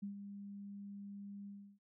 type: tone with ADSR envelope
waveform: sine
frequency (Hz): 200.9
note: G3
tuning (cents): +43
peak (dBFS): -39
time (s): 0.02-1.79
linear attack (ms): 14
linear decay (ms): 110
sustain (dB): -7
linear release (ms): 320
effects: none